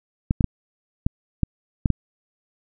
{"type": "clicks", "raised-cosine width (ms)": 5, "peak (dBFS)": -6, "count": 7, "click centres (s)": [0.309, 0.408, 0.443, 1.065, 1.433, 1.858, 1.903], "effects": []}